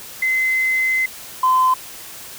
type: tone pair in turn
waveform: sine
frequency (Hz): 2054 / 1027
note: C7 / C6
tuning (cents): -33 / -33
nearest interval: octave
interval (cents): 1200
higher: first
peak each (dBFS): -15 / -11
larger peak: second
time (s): 0.22-1.06 / 1.43-1.74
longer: first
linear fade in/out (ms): 5
effects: tanh soft clip ceiling -7 dBFS + white hiss -36 dBFS RMS until 2.38 s